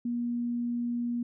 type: tone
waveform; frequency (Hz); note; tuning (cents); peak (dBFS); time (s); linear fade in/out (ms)
sine; 239.1; A#3; +44; -28; 0.05-1.23; 5
effects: none